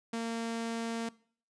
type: tone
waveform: sawtooth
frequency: 229.4 Hz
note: A#3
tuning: 28 cents flat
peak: -29 dBFS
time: 0.13-1.09 s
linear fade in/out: 5 ms
effects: noise-tail reverb RT60 0.5 s tail -21 dB re dry + resampled to 22050 Hz